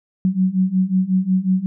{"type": "beating tone pair", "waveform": "sine", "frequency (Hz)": [183.8, 189.3], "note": ["F#3", "F#3"], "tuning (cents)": [-11, 40], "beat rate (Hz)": 5.5, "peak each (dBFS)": [-19, -17], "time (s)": [0.25, 1.66], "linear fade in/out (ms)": 0, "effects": []}